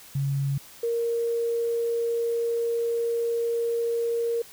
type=tone pair in turn; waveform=sine; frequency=138.59 / 466.2 Hz; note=C#3 / A#4; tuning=0 / 0 cents; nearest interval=octave + major sixth; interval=2100 cents; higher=second; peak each=-23 dBFS; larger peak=neither; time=0.15-0.58 / 0.83-4.42 s; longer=second; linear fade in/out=5 ms; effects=white hiss -48 dBFS RMS until 4.52 s